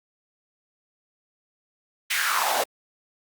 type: noise with high-pass filter sweep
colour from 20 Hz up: pink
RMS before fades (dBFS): -24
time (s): 2.1-2.64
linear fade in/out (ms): 10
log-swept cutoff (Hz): 2200 to 540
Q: 4
effects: Opus 48 kbps